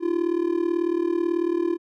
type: tone with amplitude modulation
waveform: triangle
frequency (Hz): 342.6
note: F4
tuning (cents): -33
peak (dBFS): -15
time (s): 0-1.78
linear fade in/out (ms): 50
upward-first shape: sine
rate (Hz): 38.2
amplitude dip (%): 85
effects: none